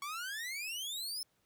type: exponential sweep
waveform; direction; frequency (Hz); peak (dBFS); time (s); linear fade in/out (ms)
sawtooth; up; 1108.7 to 5350; -35; 0.02-1.23; 2
effects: pink hiss -75 dBFS RMS until 1.45 s + high-pass 60 Hz 12 dB/octave